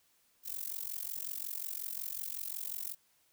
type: noise with amplitude modulation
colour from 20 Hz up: violet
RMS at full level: -36 dBFS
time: 0.43-2.96 s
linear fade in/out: 50 ms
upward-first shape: sine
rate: 45.5 Hz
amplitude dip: 95%
effects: white hiss -71 dBFS RMS until 3.32 s